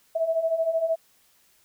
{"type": "beating tone pair", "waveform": "sine", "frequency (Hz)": [643, 656], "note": ["E5", "E5"], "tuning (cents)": [-43, -9], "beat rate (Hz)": 13, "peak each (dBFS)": [-28, -23], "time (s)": [0.15, 0.96], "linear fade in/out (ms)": 10, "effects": ["white hiss -62 dBFS RMS until 1.64 s"]}